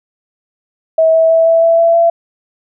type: tone with pitch steps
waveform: sine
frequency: 645 / 649.9 / 654.8 / 659.7 / 664.7 / 669.7 / 674.7 Hz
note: E5 / E5 / E5 / E5 / E5 / E5 / E5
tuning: -38 / -25 / -12 / +1 / +14 / +27 / +40 cents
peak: -6 dBFS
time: 0.98-2.1 s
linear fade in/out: 5 ms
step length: 160 ms
effects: none